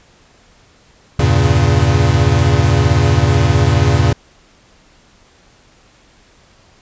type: chord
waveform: square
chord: E diminished seventh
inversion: none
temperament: equal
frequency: 82.41 / 98 / 116.54 / 138.59 Hz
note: E2 / G2 / Bb2 / Db3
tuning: 0 / 0 / 0 / 0 cents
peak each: -16 dBFS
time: 1.19-4.13 s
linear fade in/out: 5 ms
effects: pink hiss -49 dBFS RMS until 6.81 s + resampled to 16000 Hz